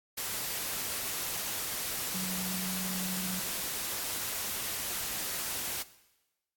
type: tone in noise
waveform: sine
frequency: 185 Hz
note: F#3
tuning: in tune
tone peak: -35 dBFS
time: 2.14-3.4 s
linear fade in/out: 10 ms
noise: white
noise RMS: -35 dBFS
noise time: 0.17-5.83 s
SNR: -3 dB
effects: noise-tail reverb RT60 1.0 s tail -17 dB re dry + AAC 64 kbps